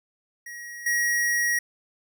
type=tone with level steps; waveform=square; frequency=1900 Hz; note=A#6; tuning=33 cents sharp; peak=-37 / -22 dBFS; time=0.46-1.59 s; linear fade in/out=5 ms; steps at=0.86 s; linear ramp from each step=5 ms; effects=none